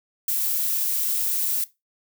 violet noise, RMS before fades -24 dBFS, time 0.28-1.64 s, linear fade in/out 2 ms, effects noise-tail reverb RT60 0.2 s tail -17 dB re dry

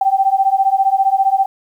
sine beating tone pair, 770 / 785 Hz, G5 / G5, -31 / +2 cents, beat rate 15 Hz, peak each -14 dBFS, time 0.01-1.46 s, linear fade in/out 5 ms, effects 8-bit

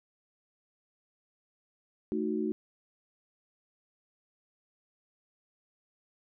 sine chord, D# diminished, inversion second, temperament equal, 220 / 311.1 / 370 Hz, A3 / D#4 / F#4, 0 / 0 / 0 cents, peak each -33 dBFS, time 2.12-2.52 s, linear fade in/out 0 ms, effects none

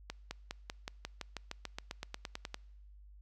accelerating click train, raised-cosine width 0.2 ms, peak -22 dBFS, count 18, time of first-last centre 0.1-2.544 s, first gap 210 ms, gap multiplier 0.95, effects noise-tail reverb RT60 1.0 s tail -25 dB re dry + added 50 Hz sine -53 dBFS peak until 3.21 s

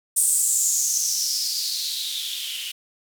violet noise with band-pass filter sweep, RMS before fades -24 dBFS, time 0.16-2.72 s, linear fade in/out 10 ms, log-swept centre 8900 to 2800 Hz, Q 6.1, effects none

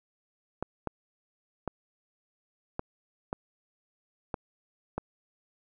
clicks, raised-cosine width 1 ms, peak -17 dBFS, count 7, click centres 0.626 / 0.873 / 1.677 / 2.794 / 3.329 / 4.342 / 4.98 s, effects none

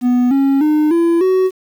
triangle tone with pitch steps, 246.9 / 274 / 304 / 337.3 / 374.2 Hz, B3 / C#4 / D#4 / E4 / F#4, 0 / -20 / -40 / +40 / +20 cents, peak -8 dBFS, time 0.01-1.51 s, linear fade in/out 50 ms, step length 300 ms, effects 7-bit

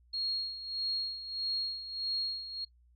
sine tone with tremolo, 4282 Hz, C8, 39 cents sharp, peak -30 dBFS, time 0.13-2.65 s, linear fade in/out 10 ms, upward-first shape sine, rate 1.6 Hz, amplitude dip 70%, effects noise-tail reverb RT60 0.1 s tail -20 dB re dry + added 60 Hz sine -61 dBFS peak until 2.95 s

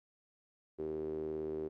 sawtooth tone with band-pass filter, 77.78 Hz, D#2, in tune, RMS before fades -39 dBFS, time 0.78-1.69 s, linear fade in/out 20 ms, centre 380 Hz, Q 8, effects none

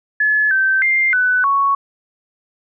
sine tone with pitch steps, 1713 / 1551 / 2103 / 1497 / 1111 Hz, A6 / G6 / C7 / F#6 / C#6, -47 / -19 / +8 / +20 / +4 cents, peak -12 dBFS, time 0.2-1.75 s, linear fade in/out 5 ms, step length 310 ms, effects none

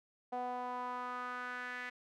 sawtooth tone with band-pass filter sweep, 248.2 Hz, B3, 9 cents sharp, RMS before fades -41 dBFS, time 0.32-1.9 s, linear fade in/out 10 ms, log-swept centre 720 to 1900 Hz, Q 3.8, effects none

